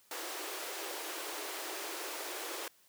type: high-pass noise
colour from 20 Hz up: pink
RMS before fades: -41 dBFS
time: 0.11-2.68 s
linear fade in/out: 2 ms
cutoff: 310 Hz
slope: 96 dB/octave
effects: white hiss -66 dBFS RMS until 2.88 s + high-pass 60 Hz 12 dB/octave